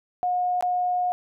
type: tone with dropouts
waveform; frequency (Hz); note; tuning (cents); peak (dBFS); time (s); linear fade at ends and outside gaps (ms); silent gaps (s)
sine; 721; F#5; -45; -21; 0.23-1.12; 0; 0.609-0.625
effects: none